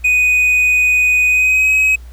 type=tone with pitch glide; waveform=triangle; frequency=2489 to 2543 Hz; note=D#7 to D#7; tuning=0 to +37 cents; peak=-8 dBFS; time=0.04-1.96 s; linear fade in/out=10 ms; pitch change=+37 cents; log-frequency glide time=1.28-1.72 s; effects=added 60 Hz sine -31 dBFS peak until 2.12 s + pink hiss -49 dBFS RMS until 2.12 s